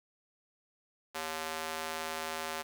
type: tone with high-pass filter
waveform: square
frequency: 79.6 Hz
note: D#2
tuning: 40 cents sharp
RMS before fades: -38 dBFS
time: 1.14-2.63 s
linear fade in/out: 20 ms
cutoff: 680 Hz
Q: 0.76
effects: 10-bit